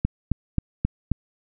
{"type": "click train", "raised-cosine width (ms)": 5, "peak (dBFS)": -8, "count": 5, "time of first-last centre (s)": [0.05, 1.117], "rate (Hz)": 3.75, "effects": []}